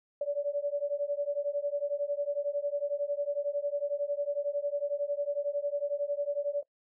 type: beating tone pair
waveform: sine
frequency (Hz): 570 / 581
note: C#5 / D5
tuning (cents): +48 / -19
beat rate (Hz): 11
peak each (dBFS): -32 / -32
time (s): 0.21-6.63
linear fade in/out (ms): 5
effects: noise-tail reverb RT60 0.1 s tail -22 dB re dry